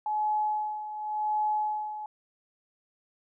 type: tone with tremolo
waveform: sine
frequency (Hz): 850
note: G#5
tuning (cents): +40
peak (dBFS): -24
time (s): 0.06-2.06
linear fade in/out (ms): 2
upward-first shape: sine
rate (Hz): 0.9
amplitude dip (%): 70
effects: none